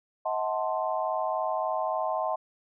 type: chord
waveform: sine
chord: D# diminished seventh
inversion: none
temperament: equal with one note detuned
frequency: 636.4 / 740 / 880 / 1046.5 Hz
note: D#5 / F#5 / A5 / C6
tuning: +39 / 0 / 0 / 0 cents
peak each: -30 / -32 / -33 / -33 dBFS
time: 0.25-2.36 s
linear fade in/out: 10 ms
effects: none